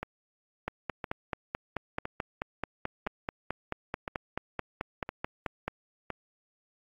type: two click trains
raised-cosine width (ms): 0.5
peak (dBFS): -19 / -16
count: 7 / 24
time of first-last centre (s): 0.03-6.103 / 0.68-5.68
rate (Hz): 0.988 / 4.6
effects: AAC 64 kbps